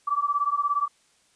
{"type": "beating tone pair", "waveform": "sine", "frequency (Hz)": [1149, 1166], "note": ["D6", "D6"], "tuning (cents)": [-38, -13], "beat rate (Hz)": 17, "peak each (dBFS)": -25, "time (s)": [0.07, 0.88], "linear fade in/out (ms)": 10, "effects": ["white hiss -63 dBFS RMS until 1.35 s", "resampled to 22050 Hz"]}